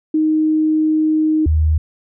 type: tone pair in turn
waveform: sine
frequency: 311.4 / 78.02 Hz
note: D#4 / D#2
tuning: +2 / +5 cents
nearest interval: 2 octaves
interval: 2397 cents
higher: first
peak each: -12 / -11 dBFS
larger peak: second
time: 0.14-1.46 / 1.46-1.78 s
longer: first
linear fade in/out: 5 ms
effects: none